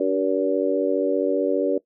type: harmonic tone with a mistuned harmonic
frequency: 95.1 Hz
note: F#2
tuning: 48 cents sharp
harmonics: 3 / 4 / 5 / 6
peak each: -24 / -24 / -24 / -24 dBFS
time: 0-1.78 s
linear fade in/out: 5 ms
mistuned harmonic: 3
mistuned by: +20 cents
effects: noise-tail reverb RT60 0.1 s tail -19 dB re dry